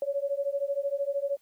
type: beating tone pair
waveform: sine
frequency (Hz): 554.4 / 567.4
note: C#5 / C#5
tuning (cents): 0 / +40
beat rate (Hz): 13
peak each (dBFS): -30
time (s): 0.02-1.37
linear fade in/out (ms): 2
effects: white hiss -68 dBFS RMS until 1.41 s